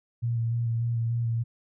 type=tone with vibrato; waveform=sine; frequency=116.54 Hz; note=A#2; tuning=in tune; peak=-24 dBFS; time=0.22-1.44 s; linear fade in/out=20 ms; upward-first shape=square; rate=3.4 Hz; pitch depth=19 cents each way; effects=none